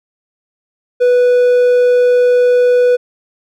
triangle tone, 492.9 Hz, B4, 3 cents flat, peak -5 dBFS, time 1-2.97 s, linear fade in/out 20 ms, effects none

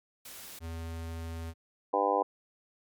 white noise, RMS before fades -46 dBFS, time 0.25-0.59 s, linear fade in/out 5 ms
square tone, 82.41 Hz, E2, in tune, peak -37 dBFS, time 0.6-1.54 s, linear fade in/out 50 ms
harmonic tone, 100 Hz, G2, 35 cents sharp, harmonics 3 / 4 / 5 / 6 / 7 / 8 / 9 / 10, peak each -37 / -35 / -30 / -34 / -35 / -30 / -37 / -31 dBFS, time 1.93-2.23 s, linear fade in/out 10 ms
effects MP3 96 kbps

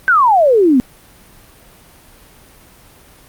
sine exponential sweep, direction down, 1568 to 240 Hz, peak -7 dBFS, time 0.08-0.8 s, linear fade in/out 0 ms, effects pink hiss -44 dBFS RMS until 3.28 s + Opus 32 kbps

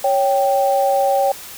sine tone pair together, 554.4 / 783.3 Hz, C#5 / G5, 0 / -2 cents, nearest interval tritone, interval 598 cents, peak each -16 dBFS, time 0.04-1.32 s, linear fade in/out 5 ms, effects white hiss -35 dBFS RMS until 1.57 s

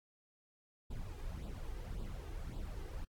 brown noise with flanger, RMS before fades -43 dBFS, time 0.9-3.05 s, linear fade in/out 10 ms, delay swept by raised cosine 0.24 to 2.54 ms, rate 1.8 Hz, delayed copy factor +0.7, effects AAC 64 kbps

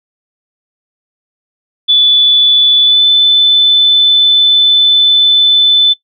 sine tone with pitch glide, 3467 to 3513 Hz, A7 to A7, -26 to -3 cents, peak -4 dBFS, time 1.88-5.94 s, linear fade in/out 20 ms, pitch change +23 cents, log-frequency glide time 2.83-3.03 s, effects noise-tail reverb RT60 0.1 s tail -18 dB re dry

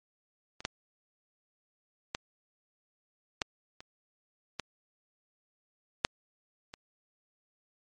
clicks, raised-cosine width 0.2 ms, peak -26 / -12 / -14 / -11 / -28 / -16 / -6 / -25 dBFS, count 8, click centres 0.605 / 0.651 / 2.149 / 3.418 / 3.805 / 4.597 / 6.049 / 6.739 s, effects MP3 48 kbps

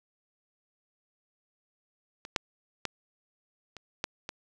clicks, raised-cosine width 0.2 ms, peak -24 / -8 / -13 / -26 / -12 / -19 dBFS, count 6, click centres 2.251 / 2.362 / 2.853 / 3.767 / 4.041 / 4.291 s, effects none

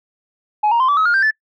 sine tone with pitch steps, 844 / 936.5 / 1039.1 / 1152.9 / 1279.3 / 1419.4 / 1575 / 1747.5 Hz, G#5 / A#5 / C6 / D6 / D#6 / F6 / G6 / A6, +28 / +8 / -12 / -32 / +48 / +28 / +8 / -12 cents, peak -10 dBFS, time 0.63-1.31 s, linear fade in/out 10 ms, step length 85 ms, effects noise-tail reverb RT60 0.1 s tail -24 dB re dry + tanh soft clip ceiling -10 dBFS

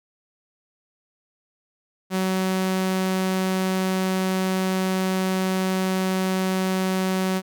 sawtooth tone, 187.8 Hz, F#3, 26 cents sharp, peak -17 dBFS, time 2.1-7.42 s, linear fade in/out 50 ms, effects none

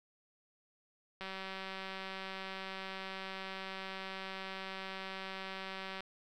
click train, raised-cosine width 0.3 ms, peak -27 dBFS, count 917, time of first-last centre 1.21-6.006 s, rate 191 Hz, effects 11-bit

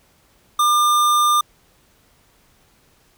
square tone, 1200 Hz, D6, 37 cents sharp, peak -14 dBFS, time 0.59-1.41 s, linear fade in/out 5 ms, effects pink hiss -57 dBFS RMS until 3.17 s

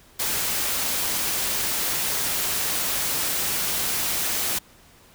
white noise, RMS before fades -25 dBFS, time 0.19-4.59 s, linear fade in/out 10 ms, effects pink hiss -53 dBFS RMS until 5.14 s

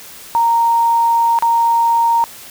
sine tone with dropouts, 928 Hz, A#5, 8 cents flat, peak -10 dBFS, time 0.35-2.24 s, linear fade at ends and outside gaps 0 ms, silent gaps 1.388-1.424 s, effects white hiss -36 dBFS RMS until 2.5 s

